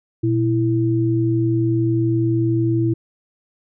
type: tone pair together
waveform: sine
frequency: 119.3 / 330.7 Hz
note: A#2 / E4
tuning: +41 / +6 cents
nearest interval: octave + tritone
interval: 1765 cents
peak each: -18 dBFS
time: 0.23-2.94 s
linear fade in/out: 10 ms
effects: none